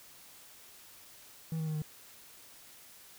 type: tone with pitch steps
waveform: triangle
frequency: 161.4 / 158.44 / 155.54 / 152.69 Hz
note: E3 / D#3 / D#3 / D#3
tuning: -36 / +32 / 0 / -32 cents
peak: -30 dBFS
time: 1.52-1.82 s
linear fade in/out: 2 ms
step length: 75 ms
effects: white hiss -55 dBFS RMS until 3.18 s